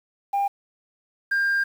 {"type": "tone pair in turn", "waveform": "sine", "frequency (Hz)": [800, 1600], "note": ["G5", "G6"], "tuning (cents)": [35, 35], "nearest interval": "octave", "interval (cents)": 1200, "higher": "second", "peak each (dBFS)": [-18, -17], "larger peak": "second", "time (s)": [[0.33, 0.48], [1.31, 1.64]], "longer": "second", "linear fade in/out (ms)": 10, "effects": ["tanh soft clip ceiling -18 dBFS", "8-bit"]}